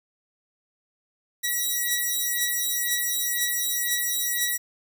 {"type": "beating tone pair", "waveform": "5% pulse", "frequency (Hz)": [1928, 1930], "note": ["B6", "B6"], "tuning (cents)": [-42, -40], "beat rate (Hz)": 2, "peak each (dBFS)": -16, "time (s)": [1.43, 4.58], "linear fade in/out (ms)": 20, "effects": []}